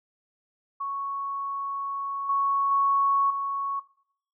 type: tone with level steps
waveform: sine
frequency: 1108.7 Hz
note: C#6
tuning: in tune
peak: -28 / -21 / -19 / -26 dBFS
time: 0.8-3.8 s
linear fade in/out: 10 ms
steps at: 2.29 / 2.71 / 3.3 s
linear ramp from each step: 5 ms
effects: noise-tail reverb RT60 0.6 s tail -18 dB re dry